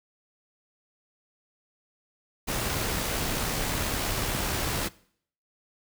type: noise with amplitude modulation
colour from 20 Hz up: pink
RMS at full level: -28 dBFS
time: 2.47-4.89 s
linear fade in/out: 20 ms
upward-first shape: sine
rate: 70.4 Hz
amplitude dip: 25%
effects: noise-tail reverb RT60 0.6 s tail -21 dB re dry